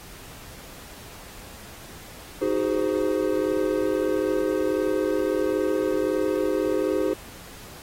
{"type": "chord", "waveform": "triangle", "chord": "Ab dominant seventh", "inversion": "second", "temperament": "just", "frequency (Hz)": [311.5, 373.8, 415.3, 519.1], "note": ["Eb4", "Gb4", "Ab4", "C5"], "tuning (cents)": [2, 18, 0, -14], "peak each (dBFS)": -25, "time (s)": [2.41, 7.14], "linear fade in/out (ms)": 10, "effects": ["pink hiss -44 dBFS RMS until 7.82 s", "AAC 48 kbps"]}